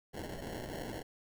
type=noise with sample-and-hold; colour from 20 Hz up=white; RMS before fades=-42 dBFS; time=0.13-1.03 s; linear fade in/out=20 ms; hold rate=1225 Hz; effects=none